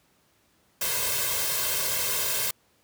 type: noise with comb filter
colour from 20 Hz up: white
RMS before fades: -27 dBFS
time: 0.81-2.51 s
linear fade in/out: 5 ms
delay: 1.9 ms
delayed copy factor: +0.95
effects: pink hiss -65 dBFS RMS until 2.83 s + high-pass 80 Hz 12 dB/octave